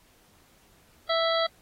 harmonic tone, 659.3 Hz, E5, in tune, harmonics 1 / 2 / 3 / 5 / 6 / 7, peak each -25 / -29 / -33 / -32 / -33 / -37 dBFS, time 1.09-1.47 s, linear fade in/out 10 ms, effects pink hiss -61 dBFS RMS until 1.61 s + AAC 48 kbps

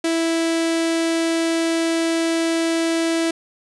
sawtooth tone with notch filter, 329.6 Hz, E4, in tune, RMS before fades -20 dBFS, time 0.04-3.31 s, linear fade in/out 5 ms, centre 1100 Hz, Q 2, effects resampled to 24000 Hz + 8-bit

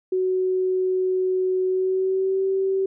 sine tone with pitch glide, 371.9 to 384.6 Hz, F#4 to G4, +9 to -33 cents, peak -19 dBFS, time 0.12-2.86 s, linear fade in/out 5 ms, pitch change +58 cents, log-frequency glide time 1.66-2.44 s, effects none

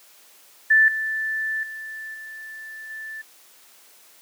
sine tone with level steps, 1760 Hz, A6, in tune, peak -12 / -23 / -32 / -35 / -32 dBFS, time 0.7-3.22 s, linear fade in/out 10 ms, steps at 0.88 / 1.63 / 2.14 / 2.9 s, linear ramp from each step 2 ms, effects white hiss -52 dBFS RMS until 4.21 s + high-pass 300 Hz 12 dB/octave

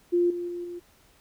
sine tone with level steps, 349.6 Hz, F4, 2 cents sharp, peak -19 / -29 / -31 / -34 dBFS, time 0.12-0.8 s, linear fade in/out 20 ms, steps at 0.3 / 0.48 / 0.64 s, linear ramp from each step 5 ms, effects pink hiss -60 dBFS RMS until 1.2 s

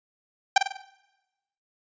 sawtooth tone with echo, 785 Hz, G5, 2 cents sharp, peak -9 dBFS, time 0.56-0.58 s, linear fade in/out 5 ms, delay 48 ms, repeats 5, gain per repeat -6 dB, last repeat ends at 0.82 s, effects noise-tail reverb RT60 1.0 s tail -18 dB re dry + resampled to 16000 Hz

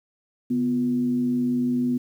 sine tone with frequency modulation, 246.9 Hz, B3, in tune, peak -20 dBFS, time 0.5-1.98 s, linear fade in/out 10 ms, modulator 106 Hz, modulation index 0.34, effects 9-bit

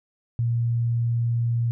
sine tone, 117.6 Hz, A#2, 16 cents sharp, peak -20 dBFS, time 0.39-1.71 s, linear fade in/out 0 ms, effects none

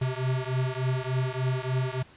square beating tone pair, 127.5 / 130.9 Hz, C3 / C3, -44 / +1 cents, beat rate 3.4 Hz, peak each -29 / -30 dBFS, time 0.01-2.03 s, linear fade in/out 10 ms, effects pink hiss -54 dBFS RMS until 2.16 s + resampled to 8000 Hz

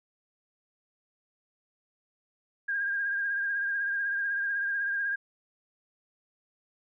sine tone with vibrato, 1613 Hz, G6, 49 cents sharp, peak -27 dBFS, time 2.68-5.16 s, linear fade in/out 10 ms, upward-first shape triangle, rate 16 Hz, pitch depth 43 cents each way, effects none

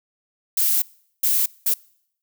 violet noise bursts at uneven times, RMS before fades -19 dBFS, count 3, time 0.57-0.82 / 1.23-1.46 / 1.66-1.74 s, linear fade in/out 5 ms, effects noise-tail reverb RT60 0.7 s tail -25 dB re dry

